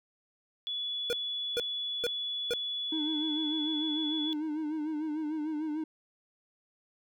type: tone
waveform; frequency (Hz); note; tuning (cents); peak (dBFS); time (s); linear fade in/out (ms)
sine; 3417; G#7; +49; -32; 0.67-4.33; 0
type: tone bursts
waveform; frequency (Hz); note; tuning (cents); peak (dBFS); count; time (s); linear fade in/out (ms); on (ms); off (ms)
square; 480; B4; -49; -29; 4; 1.1-2.536; 0; 29; 440
type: tone with vibrato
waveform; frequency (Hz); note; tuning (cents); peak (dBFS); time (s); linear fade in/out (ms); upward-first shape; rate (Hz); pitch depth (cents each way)
triangle; 307.4; D#4; -21; -29; 2.92-5.84; 5; sine; 6.7; 64
effects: none